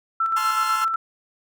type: tone with tremolo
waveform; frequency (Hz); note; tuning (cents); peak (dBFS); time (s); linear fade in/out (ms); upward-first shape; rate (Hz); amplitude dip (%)
sine; 1333; E6; +19; -18; 0.2-0.96; 5; square; 8.1; 40
type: chord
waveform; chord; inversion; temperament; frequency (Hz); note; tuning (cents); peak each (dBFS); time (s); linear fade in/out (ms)
sawtooth; F major; first; equal with one note detuned; 866.4 / 1046.5 / 1396.9; A5 / C6 / F6; -27 / 0 / 0; -27; 0.36-0.85; 10
effects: none